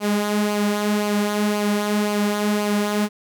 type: tone with flanger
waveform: sawtooth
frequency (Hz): 207.7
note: G#3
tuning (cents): 0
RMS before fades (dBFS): -21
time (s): 0-3.09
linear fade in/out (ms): 50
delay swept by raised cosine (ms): 0.54 to 4.44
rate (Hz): 1.9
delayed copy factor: -0.5
effects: none